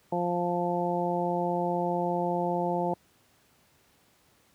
harmonic tone, 175.2 Hz, F3, 6 cents sharp, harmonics 1 / 2 / 3 / 4 / 5, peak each -32 / -32 / -32 / -32 / -32 dBFS, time 0.12-2.94 s, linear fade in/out 5 ms, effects pink hiss -64 dBFS RMS until 4.54 s + high-pass 80 Hz 12 dB/octave

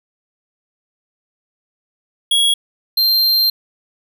square tone pair in turn, 3322 / 4166 Hz, G#7 / C8, 0 / -8 cents, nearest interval major third, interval 392 cents, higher second, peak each -12 dBFS, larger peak neither, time 2.31-2.54 / 2.97-3.5 s, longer second, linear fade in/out 5 ms, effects none

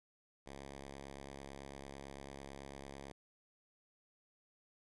5% pulse tone, 69 Hz, C#2, 7 cents flat, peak -37 dBFS, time 0.46-3.12 s, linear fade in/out 5 ms, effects resampled to 24000 Hz

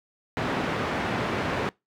pink band-pass noise, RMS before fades -28 dBFS, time 0.37-1.69 s, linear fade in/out 0 ms, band 140 to 2200 Hz, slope 12 dB/octave, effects noise-tail reverb RT60 0.2 s tail -23 dB re dry

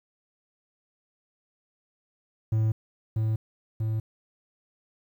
triangle tone with echo, 110 Hz, A2, in tune, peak -19 dBFS, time 2.52-2.72 s, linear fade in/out 5 ms, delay 640 ms, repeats 2, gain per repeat -2 dB, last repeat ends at 4 s, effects 10-bit

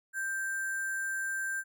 sine tone with sample-and-hold, 1574 Hz, G6, 7 cents sharp, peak -31 dBFS, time 0.13-1.64 s, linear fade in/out 50 ms, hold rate 8820 Hz, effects none

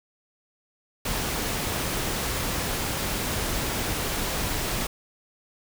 pink noise, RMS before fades -28 dBFS, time 1.05-4.87 s, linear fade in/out 5 ms, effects none

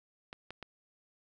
clicks, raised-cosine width 0.3 ms, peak -27 dBFS, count 3, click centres 0.329 / 0.506 / 0.627 s, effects none

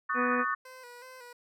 sine chord, D# half-diminished seventh, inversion third, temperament just, 1120.1 / 1244.5 / 1493.4 / 1792.1 Hz, C#6 / D#6 / F#6 / A6, +18 / 0 / +16 / +31 cents, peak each -32 / -33 / -35 / -34 dBFS, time 0.09-0.55 s, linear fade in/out 10 ms
harmonic tone, 246.9 Hz, B3, in tune, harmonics 1 / 2 / 3 / 4 / 5 / 6 / 7 / 8 / 9 / 10, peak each -31 / -32 / -43 / -42 / -39 / -41 / -39 / -47 / -50 / -41 dBFS, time 0.14-0.45 s, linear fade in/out 50 ms
15% pulse tone with vibrato, 500 Hz, B4, 21 cents sharp, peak -40 dBFS, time 0.65-1.33 s, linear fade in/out 5 ms, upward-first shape square, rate 2.7 Hz, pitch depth 50 cents each way
effects none

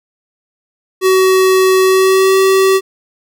square tone with pitch glide, 376.5 to 383.5 Hz, F#4 to G4, +30 to -38 cents, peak -8 dBFS, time 1.01-2.81 s, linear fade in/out 50 ms, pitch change +32 cents, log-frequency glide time 1.81-2.37 s, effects none

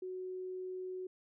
sine tone, 370 Hz, F#4, in tune, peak -39 dBFS, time 0.02-1.07 s, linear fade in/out 5 ms, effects none

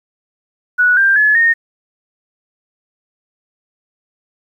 sine tone with pitch steps, 1471 / 1585.7 / 1709.4 / 1842.7 Hz, F#6 / G6 / G#6 / A#6, -11 / +19 / +49 / -21 cents, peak -8 dBFS, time 0.78-1.54 s, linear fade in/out 20 ms, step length 190 ms, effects 8-bit

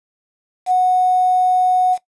sine tone with quantisation, 735 Hz, F#5, 12 cents flat, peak -11 dBFS, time 0.66-1.98 s, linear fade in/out 50 ms, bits 6, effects noise-tail reverb RT60 0.1 s tail -17 dB re dry + resampled to 24000 Hz

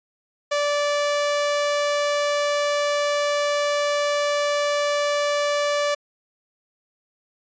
sawtooth tone, 582 Hz, D5, 16 cents flat, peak -16 dBFS, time 0.51-5.95 s, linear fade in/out 10 ms, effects resampled to 16000 Hz

